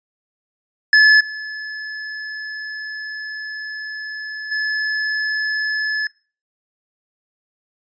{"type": "tone with level steps", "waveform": "square", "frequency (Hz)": 1722, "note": "A6", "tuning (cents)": -38, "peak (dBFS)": [-8, -27, -19], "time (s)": [0.93, 6.07], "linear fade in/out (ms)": 2, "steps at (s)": [1.2, 4.51], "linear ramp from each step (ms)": 10, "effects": ["noise-tail reverb RT60 0.4 s tail -24 dB re dry", "resampled to 16000 Hz"]}